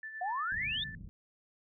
sine tone with tremolo, 1760 Hz, A6, in tune, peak -39 dBFS, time 0.03-0.95 s, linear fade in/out 2 ms, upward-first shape sine, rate 8.7 Hz, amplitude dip 50%
sine exponential sweep, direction up, 698 to 3729 Hz, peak -32 dBFS, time 0.21-0.84 s, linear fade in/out 5 ms
white low-pass noise, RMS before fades -47 dBFS, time 0.52-1.09 s, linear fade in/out 0 ms, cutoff 180 Hz, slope 24 dB/octave
effects none

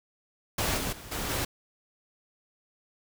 pink noise with level steps, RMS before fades -28 / -32 / -45 / -33 / -30 dBFS, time 0.58-1.45 s, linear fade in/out 5 ms, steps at 0.77 / 0.92 / 1.11 / 1.29 s, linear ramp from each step 10 ms, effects none

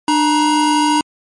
square tone pair together, 299.7 / 951.5 Hz, D4 / A#5, +35 / +35 cents, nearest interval octave + minor sixth, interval 2000 cents, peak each -15 dBFS, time 0.08-1.01 s, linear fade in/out 2 ms, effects MP3 48 kbps

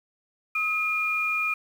sine tone pair together, 1272.7 / 2420 Hz, D#6 / D#7, +39 / -49 cents, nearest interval major seventh, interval 1112 cents, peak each -30 / -24 dBFS, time 0.55-1.54 s, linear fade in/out 5 ms, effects 8-bit

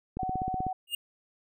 click train, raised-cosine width 3 ms, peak -21 dBFS, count 9, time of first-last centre 0.17-0.667 s, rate 16.1 Hz
sine tone, 750 Hz, F#5, 23 cents sharp, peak -30 dBFS, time 0.19-0.73 s, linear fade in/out 5 ms
square tone with exponential growth, 2830 Hz, F7, 22 cents sharp, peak -26 dBFS, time 0.87-0.95 s, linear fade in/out 5 ms, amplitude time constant 16 ms
effects none

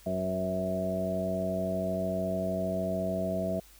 harmonic tone with a mistuned harmonic, 93.2 Hz, F#2, 13 cents sharp, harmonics 1 / 2 / 3 / 4 / 5 / 6 / 7, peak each -40 / -33 / -41 / -40 / -42 / -41 / -31 dBFS, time 0.06-3.6 s, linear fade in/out 5 ms, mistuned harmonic 5, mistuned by +44 cents, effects added 50 Hz sine -57 dBFS peak until 3.79 s + white hiss -57 dBFS RMS until 3.79 s

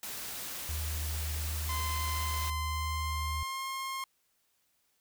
white noise, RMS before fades -40 dBFS, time 0.03-2.5 s, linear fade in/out 2 ms
sine tone, 77 Hz, D#2, 17 cents flat, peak -33 dBFS, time 0.69-3.43 s, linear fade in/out 0 ms
sawtooth tone with pitch glide, 1035 to 1067.8 Hz, C6 to C6, -19 to +35 cents, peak -31 dBFS, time 1.69-4.04 s, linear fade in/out 2 ms, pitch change +54 cents, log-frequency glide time 2.58-3.65 s
effects white hiss -74 dBFS RMS until 5 s

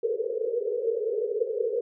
white band-pass noise, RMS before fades -28 dBFS, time 0.03-1.81 s, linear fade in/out 5 ms, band 420 to 490 Hz, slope 96 dB/octave, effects none

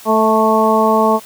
harmonic tone with a mistuned harmonic, 220 Hz, A3, in tune, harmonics 1 / 2 / 3 / 4 / 5, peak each -16 / -16 / -16 / -16 / -16 dBFS, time 0.05-1.2 s, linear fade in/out 50 ms, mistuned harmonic 3, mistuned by -16 cents, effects white hiss -38 dBFS RMS until 1.25 s + high-pass 100 Hz 12 dB/octave

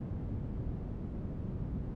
white low-pass noise, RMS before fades -38 dBFS, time 0-1.95 s, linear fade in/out 10 ms, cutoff 160 Hz, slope 12 dB/octave, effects none

